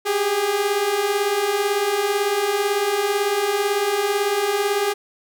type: beating tone pair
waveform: sawtooth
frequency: 392 / 410 Hz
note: G4 / G#4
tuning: 0 / -22 cents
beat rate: 18 Hz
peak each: -21 / -16 dBFS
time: 0.05-4.94 s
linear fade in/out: 20 ms
effects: none